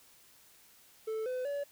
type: tone with pitch steps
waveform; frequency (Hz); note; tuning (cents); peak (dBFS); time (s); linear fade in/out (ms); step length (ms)
triangle; 439.6 / 507 / 570; A4 / B4 / C#5; -2 / +45 / +48; -31; 1.07-1.64; 10; 190
effects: white hiss -61 dBFS RMS until 1.71 s